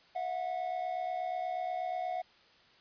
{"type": "tone pair together", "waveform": "triangle", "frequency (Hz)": [659.3, 727.6], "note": ["E5", "F#5"], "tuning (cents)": [0, -29], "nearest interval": "major second", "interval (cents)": 171, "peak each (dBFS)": [-37, -32], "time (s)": [0.15, 2.22], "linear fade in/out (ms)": 10, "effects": ["white hiss -62 dBFS RMS until 2.8 s", "resampled to 11025 Hz"]}